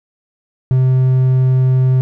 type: tone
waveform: triangle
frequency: 129.4 Hz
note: C3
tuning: 19 cents flat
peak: -7 dBFS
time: 0.71-2.01 s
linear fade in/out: 0 ms
effects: none